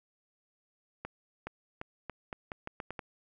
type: accelerating click train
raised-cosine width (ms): 0.5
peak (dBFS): -23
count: 10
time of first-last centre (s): 1.05-2.992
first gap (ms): 420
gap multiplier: 0.82
effects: none